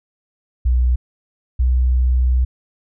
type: tone pair in turn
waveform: sine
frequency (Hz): 61.7 / 62.74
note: B1 / B1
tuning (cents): -1 / +28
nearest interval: unison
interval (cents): 29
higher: second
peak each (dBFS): -12 / -12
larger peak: neither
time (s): 0.65-0.96 / 1.59-2.45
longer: second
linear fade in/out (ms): 10
effects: none